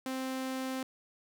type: tone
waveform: sawtooth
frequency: 261.6 Hz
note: C4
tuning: in tune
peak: -30 dBFS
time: 0.06-0.83 s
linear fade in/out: 2 ms
effects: none